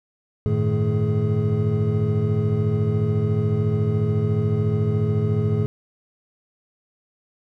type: tone cluster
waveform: triangle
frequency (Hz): 96 / 110 / 153 / 218.2 / 419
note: G2 / A2 / D#3 / A3 / G#4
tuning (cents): -36 / 0 / -29 / -14 / +15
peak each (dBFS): -25 / -19 / -23 / -26 / -25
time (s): 0.46-5.66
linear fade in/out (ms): 0
effects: none